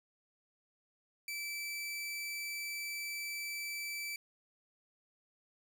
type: tone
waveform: sawtooth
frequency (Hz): 2320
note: D7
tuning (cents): -22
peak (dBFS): -35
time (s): 1.28-4.16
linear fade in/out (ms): 2
effects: none